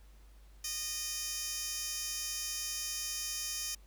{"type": "tone with high-pass filter", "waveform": "15% pulse", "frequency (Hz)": 615, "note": "D#5", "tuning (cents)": -20, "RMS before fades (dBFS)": -38, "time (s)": [0.64, 3.75], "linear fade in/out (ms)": 5, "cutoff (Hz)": 5000, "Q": 1.4, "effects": ["added 50 Hz sine -54 dBFS peak until 3.86 s", "pink hiss -67 dBFS RMS until 3.86 s"]}